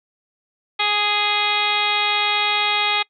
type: harmonic tone with a mistuned harmonic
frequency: 415.3 Hz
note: G#4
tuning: in tune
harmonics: 1 / 2 / 3 / 4 / 5 / 6 / 7 / 8 / 9 / 10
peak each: -34 / -24 / -26 / -32 / -25 / -24 / -35 / -24 / -26 / -33 dBFS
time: 0.79-3.03 s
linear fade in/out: 10 ms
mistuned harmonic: 10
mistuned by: +18 cents
effects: noise-tail reverb RT60 0.1 s tail -23 dB re dry